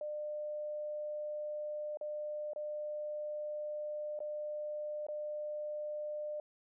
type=tone with dropouts; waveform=sine; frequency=600 Hz; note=D5; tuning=37 cents sharp; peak=-37 dBFS; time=0.01-6.4 s; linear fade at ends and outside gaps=2 ms; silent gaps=1.972-2.011 / 2.534-2.56 / 4.191-4.203 / 5.067-5.085 s; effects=none